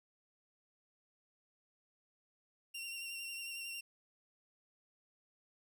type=tone with vibrato; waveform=sawtooth; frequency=2752 Hz; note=F7; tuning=26 cents flat; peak=-39 dBFS; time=2.74-3.81 s; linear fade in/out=10 ms; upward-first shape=sine; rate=11 Hz; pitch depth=24 cents each way; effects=none